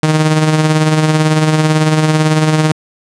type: tone with tremolo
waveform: sawtooth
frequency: 155.56 Hz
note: D#3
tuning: in tune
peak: -3 dBFS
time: 0.03-2.72 s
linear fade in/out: 2 ms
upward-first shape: sine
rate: 18 Hz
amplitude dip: 45%
effects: resampled to 22050 Hz + 7-bit